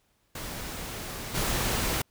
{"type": "noise with level steps", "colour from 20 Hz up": "pink", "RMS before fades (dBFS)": [-37, -28], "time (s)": [0.35, 2.02], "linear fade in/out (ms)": 5, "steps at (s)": 1.34, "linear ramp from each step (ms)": 20, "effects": ["pink hiss -70 dBFS RMS until 2.1 s"]}